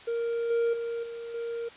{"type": "tone with level steps", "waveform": "triangle", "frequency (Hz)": 466.2, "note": "A#4", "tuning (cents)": 0, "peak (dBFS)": [-25, -21, -28, -34, -29], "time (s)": [0.07, 1.69], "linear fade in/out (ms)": 10, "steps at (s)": [0.5, 0.73, 1.03, 1.34], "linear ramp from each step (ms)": 5, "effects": ["white hiss -49 dBFS RMS until 1.76 s", "resampled to 8000 Hz"]}